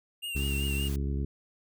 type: tone with vibrato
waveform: square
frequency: 2782 Hz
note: F7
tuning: 7 cents flat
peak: -34 dBFS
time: 0.22-0.89 s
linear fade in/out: 20 ms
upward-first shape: triangle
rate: 5.2 Hz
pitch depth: 55 cents each way
type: harmonic tone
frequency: 69.3 Hz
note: C#2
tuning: in tune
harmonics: 1 / 2 / 3 / 4 / 5 / 6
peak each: -29 / -35 / -39 / -41 / -43 / -45 dBFS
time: 0.35-1.25 s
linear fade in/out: 5 ms
type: noise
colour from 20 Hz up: white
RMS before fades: -45 dBFS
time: 0.36-0.96 s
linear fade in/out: 2 ms
effects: none

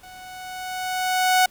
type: tone with level ramp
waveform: sawtooth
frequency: 740 Hz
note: F#5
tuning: in tune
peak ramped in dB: -38 to -10 dBFS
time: 0.03-1.46 s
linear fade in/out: 5 ms
effects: pink hiss -53 dBFS RMS until 1.5 s

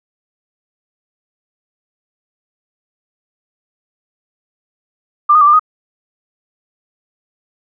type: tone with pitch steps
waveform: sine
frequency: 1189 / 1238 / 1162 / 1194 / 1248 Hz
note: D6 / D#6 / D6 / D6 / D#6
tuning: +21 / -9 / -19 / +28 / +5 cents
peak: -5 dBFS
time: 5.29-5.595 s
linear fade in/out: 10 ms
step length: 61 ms
effects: none

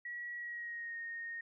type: tone with pitch glide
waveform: sine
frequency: 1923 to 1853.2 Hz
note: B6 to A#6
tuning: -47 to -11 cents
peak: -40 dBFS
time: 0.05-1.41 s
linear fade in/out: 5 ms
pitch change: -64 cents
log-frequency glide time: 0.36-0.97 s
effects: none

